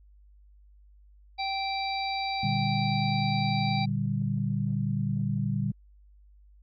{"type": "harmonic tone", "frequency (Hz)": 780, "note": "G5", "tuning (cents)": -9, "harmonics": [1, 3, 5, 6], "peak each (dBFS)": [-30, -35, -37, -38], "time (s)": [1.38, 3.86], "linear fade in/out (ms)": 20}
{"type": "chord", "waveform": "sine", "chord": "G minor", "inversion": "first", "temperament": "equal", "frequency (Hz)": [116.54, 146.83, 196], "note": ["Bb2", "D3", "G3"], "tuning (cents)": [0, 0, 0], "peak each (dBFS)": -30, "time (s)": [2.43, 5.72], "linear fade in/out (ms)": 5}
{"effects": ["added 50 Hz sine -53 dBFS peak until 6.62 s", "AAC 64 kbps"]}